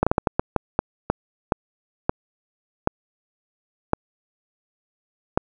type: slowing click train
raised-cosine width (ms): 1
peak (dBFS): -3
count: 14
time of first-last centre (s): 0.03-5.375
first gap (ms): 36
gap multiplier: 1.36
effects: none